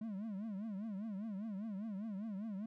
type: tone with vibrato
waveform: triangle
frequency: 207.7 Hz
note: G#3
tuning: in tune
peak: -38 dBFS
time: 0.01-2.66 s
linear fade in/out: 5 ms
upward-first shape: triangle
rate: 5 Hz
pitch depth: 200 cents each way
effects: none